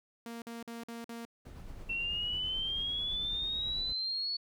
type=tone bursts; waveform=sawtooth; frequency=232.5 Hz; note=A#3; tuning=4 cents flat; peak=-37 dBFS; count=5; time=0.26-1.252 s; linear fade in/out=2 ms; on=160 ms; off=48 ms
type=noise with tremolo; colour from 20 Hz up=brown; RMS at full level=-44 dBFS; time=1.45-3.93 s; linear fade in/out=5 ms; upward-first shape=sine; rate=9.1 Hz; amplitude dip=30%
type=exponential sweep; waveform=sine; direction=up; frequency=2700 to 4435 Hz; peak=-32 dBFS; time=1.89-4.37 s; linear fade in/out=10 ms
effects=none